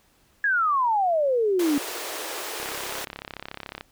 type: exponential sweep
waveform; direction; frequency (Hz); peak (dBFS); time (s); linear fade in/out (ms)
sine; down; 1700 to 277.2; -19; 0.44-1.78; 2
type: high-pass noise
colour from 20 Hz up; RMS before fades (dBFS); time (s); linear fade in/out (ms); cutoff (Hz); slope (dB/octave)
pink; -33; 1.59-3.05; 5; 330; 48
type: click train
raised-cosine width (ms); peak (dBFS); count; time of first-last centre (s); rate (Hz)
0.3; -18; 42; 2.6-3.809; 33.9
effects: pink hiss -62 dBFS RMS until 3.91 s